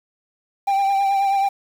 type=tone with vibrato; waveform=triangle; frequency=788 Hz; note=G5; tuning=9 cents sharp; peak=-14 dBFS; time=0.67-1.49 s; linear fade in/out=10 ms; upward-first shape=triangle; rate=9.3 Hz; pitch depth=31 cents each way; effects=7-bit